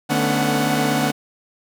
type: tone cluster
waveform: sawtooth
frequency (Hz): 149.7 / 222.9 / 250.5 / 283.1 / 739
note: D3 / A3 / B3 / C#4 / F#5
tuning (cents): +33 / +23 / +25 / +37 / -2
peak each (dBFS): -20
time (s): 0.09-1.12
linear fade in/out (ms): 20
effects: none